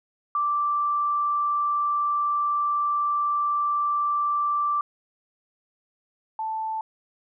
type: tone pair in turn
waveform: sine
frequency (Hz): 1172 / 880.2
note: D6 / A5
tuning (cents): -4 / 0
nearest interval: perfect fourth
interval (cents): 496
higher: first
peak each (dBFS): -21 / -26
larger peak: first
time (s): 0.35-4.81 / 6.39-6.81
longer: first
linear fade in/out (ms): 2
effects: none